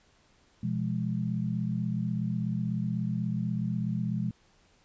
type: chord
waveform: sine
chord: F diminished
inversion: second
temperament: equal with one note detuned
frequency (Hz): 123.47 / 171.32 / 207.7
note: Cb3 / F3 / Ab3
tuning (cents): 0 / -33 / 0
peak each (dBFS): -32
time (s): 0.63-4.31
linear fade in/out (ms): 5
effects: pink hiss -64 dBFS RMS until 4.84 s + resampled to 16000 Hz